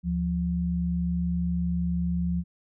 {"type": "tone pair together", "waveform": "sine", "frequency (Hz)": [74.35, 174.61], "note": ["D2", "F3"], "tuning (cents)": [22, 0], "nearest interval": "octave + minor third", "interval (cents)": 1478, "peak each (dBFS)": [-30, -25], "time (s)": [0.03, 2.44], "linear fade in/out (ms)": 50, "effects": []}